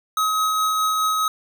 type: tone with tremolo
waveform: square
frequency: 1271 Hz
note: D#6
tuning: 36 cents sharp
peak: -18 dBFS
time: 0.17-1.28 s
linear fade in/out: 2 ms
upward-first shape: triangle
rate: 4.8 Hz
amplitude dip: 25%
effects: none